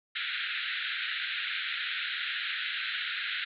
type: band-pass noise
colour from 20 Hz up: pink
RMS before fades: -34 dBFS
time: 0.15-3.45 s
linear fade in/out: 10 ms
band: 1400 to 4000 Hz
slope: 96 dB/octave
effects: none